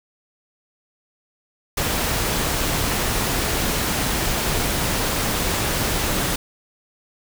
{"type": "noise", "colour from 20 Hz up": "pink", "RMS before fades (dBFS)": -22, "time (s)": [1.77, 6.36], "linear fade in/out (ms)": 5, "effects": []}